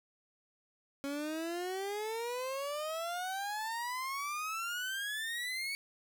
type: exponential sweep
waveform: 30% pulse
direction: up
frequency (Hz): 275.9 to 2247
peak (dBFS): -33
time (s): 1.04-5.75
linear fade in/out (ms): 0
effects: none